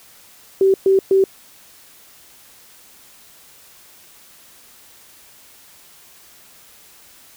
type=tone bursts; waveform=sine; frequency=385.7 Hz; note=G4; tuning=28 cents flat; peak=-10 dBFS; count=3; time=0.61-1.24 s; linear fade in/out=2 ms; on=130 ms; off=120 ms; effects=white hiss -47 dBFS RMS until 7.36 s